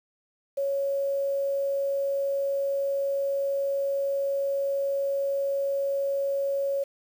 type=tone with quantisation; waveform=sine; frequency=554.4 Hz; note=C#5; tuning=in tune; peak=-24 dBFS; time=0.57-6.84 s; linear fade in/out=10 ms; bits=8; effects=none